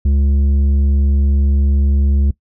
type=tone with tanh clipping; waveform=sine; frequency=69.9 Hz; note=C#2; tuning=15 cents sharp; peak=-12 dBFS; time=0.05-2.31 s; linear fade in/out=5 ms; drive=8 dB; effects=noise-tail reverb RT60 0.1 s tail -20 dB re dry